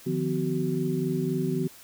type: tone cluster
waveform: sine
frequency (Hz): 150.8 / 174.6 / 251.7 / 376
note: D3 / F3 / B3 / F#4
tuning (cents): +46 / 0 / +33 / +28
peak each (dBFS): -30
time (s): 0.06-1.68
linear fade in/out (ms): 10
effects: white hiss -50 dBFS RMS until 1.83 s